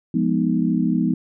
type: chord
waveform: sine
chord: F half-diminished seventh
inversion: none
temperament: equal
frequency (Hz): 174.61 / 207.7 / 246.9 / 311.1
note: F3 / Ab3 / Cb4 / Eb4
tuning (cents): 0 / 0 / 0 / 0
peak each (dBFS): -22 / -23 / -21 / -24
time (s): 0.14-1.14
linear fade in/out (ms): 5
effects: none